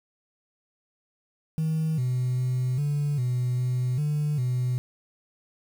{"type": "tone with pitch steps", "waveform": "sine", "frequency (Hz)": [158.6, 125.9, 126.9, 145.5, 124.2, 125.5, 149.2, 125], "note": ["D#3", "B2", "B2", "D3", "B2", "B2", "D3", "B2"], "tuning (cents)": [33, 34, 47, -16, 10, 28, 28, 21], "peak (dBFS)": -21, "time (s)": [1.58, 4.78], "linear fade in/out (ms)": 0, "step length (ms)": 400, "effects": ["tanh soft clip ceiling -21 dBFS", "8-bit"]}